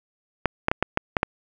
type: clicks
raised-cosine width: 0.5 ms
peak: -4 dBFS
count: 7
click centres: 0.457 / 0.684 / 0.715 / 0.826 / 0.974 / 1.168 / 1.231 s
effects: none